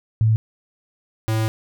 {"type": "tone pair in turn", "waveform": ["sine", "square"], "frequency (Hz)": [110.5, 110.5], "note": ["A2", "A2"], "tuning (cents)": [8, 8], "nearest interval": "unison", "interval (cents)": 0, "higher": "neither", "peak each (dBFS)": [-13, -19], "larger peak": "first", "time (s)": [[0.21, 0.36], [1.28, 1.48]], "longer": "second", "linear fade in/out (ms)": 0, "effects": []}